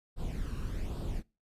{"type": "noise with flanger", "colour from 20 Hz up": "brown", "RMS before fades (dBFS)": -35, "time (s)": [0.16, 1.23], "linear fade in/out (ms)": 50, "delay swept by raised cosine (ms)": [0.23, 0.74], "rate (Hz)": 1.2, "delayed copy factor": 0.6, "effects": ["noise-tail reverb RT60 0.3 s tail -24 dB re dry", "resampled to 32000 Hz"]}